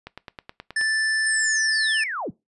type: click train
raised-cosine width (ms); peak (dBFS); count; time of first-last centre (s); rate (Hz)
0.3; -20; 8; 0.07-0.812; 9.43
type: tone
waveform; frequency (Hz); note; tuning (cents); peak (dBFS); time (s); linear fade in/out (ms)
square; 1760; A6; 0; -21; 0.76-2.04; 5
type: linear sweep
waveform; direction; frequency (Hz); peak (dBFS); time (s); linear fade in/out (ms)
sine; down; 8980 to 69.7; -26; 1.25-2.31; 20
effects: noise-tail reverb RT60 0.2 s tail -21 dB re dry + resampled to 24000 Hz